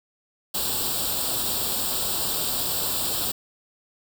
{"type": "noise with comb filter", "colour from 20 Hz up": "white", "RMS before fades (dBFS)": -26, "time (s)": [0.54, 3.32], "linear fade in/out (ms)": 10, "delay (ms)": 0.24, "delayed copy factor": 0.8, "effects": []}